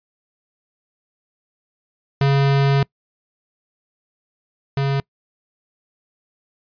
square tone pair in turn, 138.7 / 138.13 Hz, C#3 / C#3, +1 / -6 cents, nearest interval unison, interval 7 cents, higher first, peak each -14 / -18 dBFS, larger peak first, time 2.21-2.83 / 4.77-5 s, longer first, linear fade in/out 2 ms, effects noise-tail reverb RT60 0.1 s tail -25 dB re dry + resampled to 11025 Hz

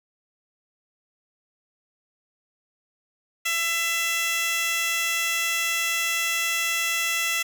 15% pulse tone with high-pass filter, 669 Hz, E5, 25 cents sharp, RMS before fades -25 dBFS, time 3.45-7.43 s, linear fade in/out 10 ms, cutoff 2500 Hz, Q 1.1, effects none

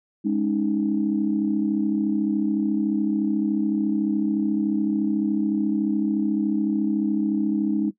sine chord, Ab suspended fourth, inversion none, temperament equal, 207.7 / 277.2 / 311.1 Hz, Ab3 / Db4 / Eb4, 0 / 0 / 0 cents, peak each -23 / -26 / -23 dBFS, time 0.24-7.91 s, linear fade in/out 20 ms, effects noise-tail reverb RT60 0.1 s tail -18 dB re dry + tanh soft clip ceiling -10 dBFS

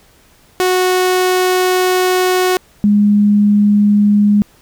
sawtooth / sine tone pair in turn, 367.6 / 206.3 Hz, F#4 / G#3, -11 / -11 cents, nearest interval minor seventh, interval 1000 cents, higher first, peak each -7 dBFS, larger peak neither, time 0.6-2.57 / 2.84-4.42 s, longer first, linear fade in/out 0 ms, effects pink hiss -49 dBFS RMS until 4.61 s

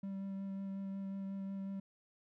triangle tone with vibrato, 194.9 Hz, G3, 10 cents flat, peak -37 dBFS, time 0.03-1.8 s, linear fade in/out 5 ms, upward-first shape sine, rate 5.5 Hz, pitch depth 12 cents each way, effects none

